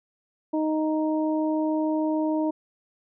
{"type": "harmonic tone", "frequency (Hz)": 311.1, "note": "D#4", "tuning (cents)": 0, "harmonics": [1, 2, 3], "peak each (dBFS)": [-23, -29, -33], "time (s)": [0.53, 2.51], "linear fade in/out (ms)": 10, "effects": []}